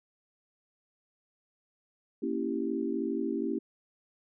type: chord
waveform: sine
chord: A# diminished seventh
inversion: none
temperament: equal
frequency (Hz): 233.1 / 277.2 / 329.6 / 392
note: A#3 / C#4 / E4 / G4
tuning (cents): 0 / 0 / 0 / 0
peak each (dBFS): -35 / -34 / -34 / -35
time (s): 2.22-3.59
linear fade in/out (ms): 10
effects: none